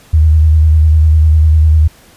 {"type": "tone with vibrato", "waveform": "sine", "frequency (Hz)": 78, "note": "D#2", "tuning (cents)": 5, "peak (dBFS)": -4, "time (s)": [0.13, 1.88], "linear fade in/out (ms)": 10, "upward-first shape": "square", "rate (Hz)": 10, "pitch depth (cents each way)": 34, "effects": ["pink hiss -43 dBFS RMS until 2.16 s", "resampled to 32000 Hz"]}